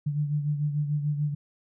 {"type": "beating tone pair", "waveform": "sine", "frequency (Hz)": [146.83, 153.63], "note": ["D3", "D#3"], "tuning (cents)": [0, -22], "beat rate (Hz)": 6.8, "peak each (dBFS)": [-25, -33], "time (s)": [0.06, 1.35], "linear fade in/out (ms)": 10, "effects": []}